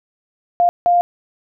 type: tone bursts at uneven times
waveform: sine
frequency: 701 Hz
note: F5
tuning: 6 cents sharp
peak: -10 dBFS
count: 2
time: 0.6-0.69 / 0.86-1.01 s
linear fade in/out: 0 ms
effects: none